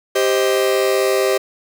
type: chord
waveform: 45% pulse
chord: C minor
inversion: second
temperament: just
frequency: 392.4 / 523.3 / 627.9 Hz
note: G4 / C5 / Eb5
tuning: +2 / 0 / +16 cents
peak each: -17 / -19 / -21 dBFS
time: 0.15-1.38 s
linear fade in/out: 10 ms
effects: none